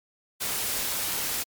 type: noise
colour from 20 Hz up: white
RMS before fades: -29 dBFS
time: 0.4-1.44 s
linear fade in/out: 20 ms
effects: MP3 96 kbps